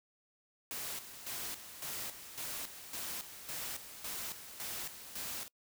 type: noise with tremolo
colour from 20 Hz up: white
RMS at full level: -41 dBFS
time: 0.71-5.48 s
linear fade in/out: 0 ms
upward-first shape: square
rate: 1.8 Hz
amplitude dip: 65%
effects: noise-tail reverb RT60 0.1 s tail -25 dB re dry